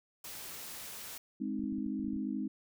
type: noise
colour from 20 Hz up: white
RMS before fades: -45 dBFS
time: 0.24-1.18 s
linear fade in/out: 5 ms
type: chord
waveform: sine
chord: Ab major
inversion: none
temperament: equal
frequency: 207.7 / 261.6 / 311.1 Hz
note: Ab3 / C4 / Eb4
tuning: 0 / 0 / 0 cents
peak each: -37 / -37 / -39 dBFS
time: 1.4-2.48 s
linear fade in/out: 10 ms
type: clicks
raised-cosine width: 5 ms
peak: -38 dBFS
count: 10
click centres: 1.594 / 1.638 / 1.726 / 1.784 / 1.865 / 1.996 / 2.044 / 2.08 / 2.134 / 2.164 s
effects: none